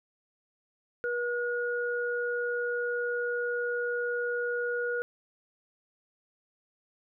sine tone pair together, 481.7 / 1443.5 Hz, B4 / F#6, -43 / -43 cents, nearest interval octave + perfect fifth, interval 1900 cents, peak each -30 / -32 dBFS, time 1.04-5.02 s, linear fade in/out 0 ms, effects none

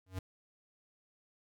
square tone with exponential growth, 93.6 Hz, F#2, 20 cents sharp, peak -34 dBFS, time 0.06-0.19 s, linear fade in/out 5 ms, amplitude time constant 28 ms, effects none

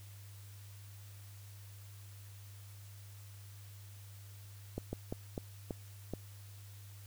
slowing click train, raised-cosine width 2 ms, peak -24 dBFS, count 6, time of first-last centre 4.78-6.136 s, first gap 150 ms, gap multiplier 1.3, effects added 100 Hz sine -50 dBFS peak until 7.06 s + white hiss -60 dBFS RMS until 7.06 s

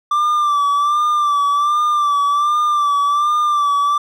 triangle tone with vibrato, 1174.7 Hz, D6, in tune, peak -11 dBFS, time 0.11-3.98 s, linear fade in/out 5 ms, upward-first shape sine, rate 1.3 Hz, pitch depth 49 cents each way, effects none

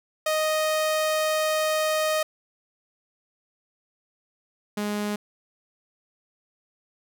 sawtooth tone pair in turn, 622.3 / 207.7 Hz, D#5 / G#3, 0 / 0 cents, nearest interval octave + perfect fifth, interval 1900 cents, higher first, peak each -18 / -22 dBFS, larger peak first, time 0.26-2.23 / 4.77-5.16 s, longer first, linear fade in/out 5 ms, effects none

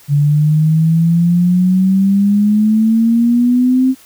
sine exponential sweep, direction up, 142.7 to 263.3 Hz, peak -8 dBFS, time 0.08-3.95 s, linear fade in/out 50 ms, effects white hiss -44 dBFS RMS until 4.05 s

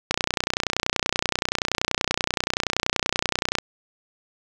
click train, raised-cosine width 0.2 ms, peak -3 dBFS, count 107, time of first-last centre 0.11-3.585 s, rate 30.5 Hz, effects none

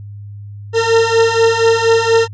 40% pulse beating tone pair, 453.1 / 457.3 Hz, A#4 / A#4, -49 / -33 cents, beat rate 4.2 Hz, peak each -13 / -11 dBFS, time 0.73-2.28 s, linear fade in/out 50 ms, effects added 102 Hz sine -28 dBFS peak until 2.33 s + resampled to 16000 Hz

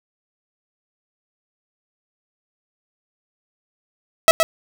sawtooth tone with echo, 650 Hz, E5, 24 cents flat, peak -3 dBFS, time 4.28-4.31 s, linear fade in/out 0 ms, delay 120 ms, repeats 1, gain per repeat -6 dB, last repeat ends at 4.43 s, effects none

